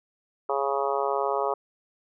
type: harmonic tone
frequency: 138.59 Hz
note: C#3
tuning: in tune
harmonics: 3 / 4 / 5 / 6 / 7 / 8 / 9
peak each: -29 / -30 / -31 / -32 / -32 / -33 / -34 dBFS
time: 0.49-1.54 s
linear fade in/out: 5 ms
effects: none